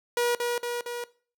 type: tone with echo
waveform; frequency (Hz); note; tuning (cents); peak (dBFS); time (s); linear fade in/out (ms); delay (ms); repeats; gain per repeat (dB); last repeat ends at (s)
sawtooth; 480.7; B4; -47; -19; 0.17-0.35; 2; 230; 3; -3; 1.04
effects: noise-tail reverb RT60 0.4 s tail -19 dB re dry